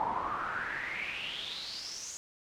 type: noise with band-pass filter sweep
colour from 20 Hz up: brown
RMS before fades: -37 dBFS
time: 0-2.17 s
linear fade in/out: 0 ms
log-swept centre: 860 to 6900 Hz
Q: 7.3
effects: none